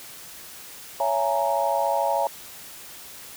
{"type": "chord", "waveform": "sine", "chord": "A# half-diminished seventh", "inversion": "first", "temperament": "just", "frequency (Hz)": [559.4, 671.3, 839.1, 932.3], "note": ["C#5", "E5", "G#5", "A#5"], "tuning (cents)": [16, 31, 18, 0], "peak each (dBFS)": -26, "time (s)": [1, 2.27], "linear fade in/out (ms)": 2, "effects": ["white hiss -42 dBFS RMS until 3.36 s"]}